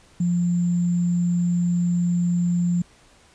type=tone with sample-and-hold; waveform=sine; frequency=174.4 Hz; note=F3; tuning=2 cents flat; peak=-18 dBFS; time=0.2-2.82 s; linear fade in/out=5 ms; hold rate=7350 Hz; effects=pink hiss -54 dBFS RMS until 3.34 s + resampled to 22050 Hz